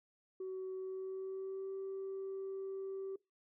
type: tone with pitch glide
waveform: sine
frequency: 376.1 to 386.7 Hz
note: F#4 to G4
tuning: +28 to -24 cents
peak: -38 dBFS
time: 0.4-3.16 s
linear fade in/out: 5 ms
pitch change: +48 cents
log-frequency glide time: 0.75-1.73 s
effects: noise-tail reverb RT60 0.2 s tail -22 dB re dry + tanh soft clip ceiling -37 dBFS